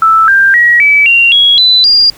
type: tone with pitch steps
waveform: sine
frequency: 1318.5 / 1586.2 / 1908.2 / 2296 / 2762 / 3322 / 3997 / 4808 Hz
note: E6 / G6 / A#6 / D7 / F7 / G#7 / B7 / D8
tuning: 0 / +20 / +40 / -40 / -20 / 0 / +20 / +40 cents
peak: -3 dBFS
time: 0.02-2.1 s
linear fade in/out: 2 ms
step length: 260 ms
effects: pink hiss -37 dBFS RMS until 2.17 s